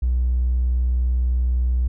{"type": "tone", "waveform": "triangle", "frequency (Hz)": 61.74, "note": "B1", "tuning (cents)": 0, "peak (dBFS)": -13, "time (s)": [0.02, 1.88], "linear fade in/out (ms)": 10, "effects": ["tanh soft clip ceiling -14 dBFS"]}